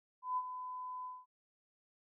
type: tone with ADSR envelope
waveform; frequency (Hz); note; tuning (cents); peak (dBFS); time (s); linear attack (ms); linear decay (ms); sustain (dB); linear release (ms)
sine; 1007; B5; +33; -31; 0.22-1.26; 150; 50; -10; 210
effects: none